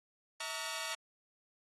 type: tone cluster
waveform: 10% pulse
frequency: 647 / 915 / 1137 / 1442 Hz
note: E5 / A#5 / C#6 / F#6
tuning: -32 / -32 / +44 / -45 cents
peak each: -35 / -34 / -36 / -37 dBFS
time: 0.4-0.95 s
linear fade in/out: 5 ms
effects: AAC 32 kbps